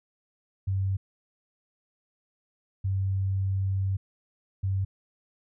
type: tone bursts at uneven times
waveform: sine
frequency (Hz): 96.4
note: G2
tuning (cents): -28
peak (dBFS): -24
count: 3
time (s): 0.67-0.97 / 2.84-3.97 / 4.63-4.85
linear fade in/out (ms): 10
effects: none